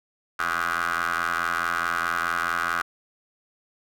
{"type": "ring-modulated tone", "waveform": "20% pulse", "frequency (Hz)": 84.7, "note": "E2", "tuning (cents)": 48, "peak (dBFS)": -16, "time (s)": [0.39, 2.82], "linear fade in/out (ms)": 5, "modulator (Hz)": 1360, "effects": []}